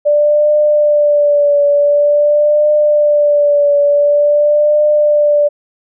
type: tone with vibrato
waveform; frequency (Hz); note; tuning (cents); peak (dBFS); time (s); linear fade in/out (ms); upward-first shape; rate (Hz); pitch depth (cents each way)
sine; 587.3; D5; 0; -7; 0.05-5.49; 20; triangle; 0.47; 38
effects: none